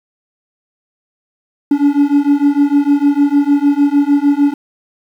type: beating tone pair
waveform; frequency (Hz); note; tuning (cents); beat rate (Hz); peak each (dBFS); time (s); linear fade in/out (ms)
triangle; 282.9 / 289.5; C#4 / D4; +35 / -25; 6.6; -10; 1.71-4.54; 5
effects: 7-bit